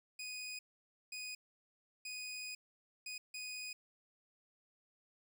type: tone bursts at uneven times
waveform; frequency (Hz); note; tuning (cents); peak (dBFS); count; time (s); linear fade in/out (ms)
20% pulse; 2489; D#7; 0; -38; 5; 0.19-0.59 / 1.12-1.35 / 2.05-2.55 / 3.06-3.18 / 3.34-3.73; 5
effects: none